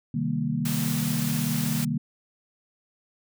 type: chord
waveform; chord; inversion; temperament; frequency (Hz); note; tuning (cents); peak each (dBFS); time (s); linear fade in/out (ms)
sine; C minor seventh; none; equal with one note detuned; 130.81 / 155.56 / 197.02 / 233.1; C3 / Eb3 / G3 / Bb3; 0 / 0 / +9 / 0; -32 / -28 / -32 / -28; 0.14-1.98; 5
type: noise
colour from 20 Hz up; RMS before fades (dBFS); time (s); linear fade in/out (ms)
white; -33; 0.65-1.85; 5
effects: none